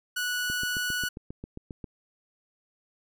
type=tone; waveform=sawtooth; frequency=1473 Hz; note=F#6; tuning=8 cents flat; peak=-24 dBFS; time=0.16-1.09 s; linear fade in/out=10 ms
type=click train; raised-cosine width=3 ms; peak=-25 dBFS; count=11; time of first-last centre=0.5-1.842 s; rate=7.45 Hz
effects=none